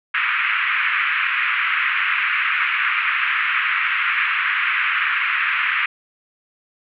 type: band-pass noise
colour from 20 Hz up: white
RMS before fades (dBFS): -20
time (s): 0.14-5.86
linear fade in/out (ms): 5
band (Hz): 1200 to 2600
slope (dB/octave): 48
effects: none